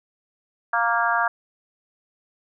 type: harmonic tone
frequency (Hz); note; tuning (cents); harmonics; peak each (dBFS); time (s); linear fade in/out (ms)
233.1; A#3; 0; 3 / 4 / 5 / 6 / 7; -25 / -25 / -25 / -25 / -25; 0.73-1.28; 5
effects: none